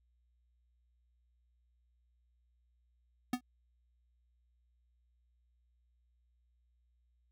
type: tone with exponential decay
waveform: square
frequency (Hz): 248.7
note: B3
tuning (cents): +12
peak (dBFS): -28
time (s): 3.33-3.41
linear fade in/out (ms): 5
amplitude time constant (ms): 17
effects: added 60 Hz sine -70 dBFS peak until 7.31 s